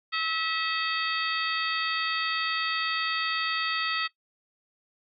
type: harmonic tone with a mistuned harmonic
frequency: 648 Hz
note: E5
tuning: 30 cents flat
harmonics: 2 / 3 / 4 / 5 / 6 / 7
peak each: -31 / -33 / -34 / -35 / -36 / -36 dBFS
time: 0.12-4.08 s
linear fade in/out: 20 ms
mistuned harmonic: 6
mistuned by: -98 cents
effects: noise-tail reverb RT60 0.1 s tail -17 dB re dry + AAC 64 kbps